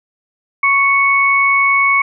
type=tone pair together; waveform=sine; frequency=1108.7 / 2215 Hz; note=C#6 / C#7; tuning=0 / -2 cents; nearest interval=octave; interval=1198 cents; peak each=-14 / -11 dBFS; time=0.63-2.02 s; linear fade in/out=5 ms; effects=none